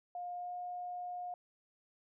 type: tone with pitch glide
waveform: sine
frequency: 710 to 715.4 Hz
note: F5 to F5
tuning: +28 to +41 cents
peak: -39 dBFS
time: 0.15-1.34 s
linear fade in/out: 2 ms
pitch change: +13 cents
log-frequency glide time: 0.35-0.53 s
effects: none